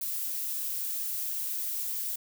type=noise; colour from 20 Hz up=violet; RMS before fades=-33 dBFS; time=0.01-2.16 s; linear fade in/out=5 ms; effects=none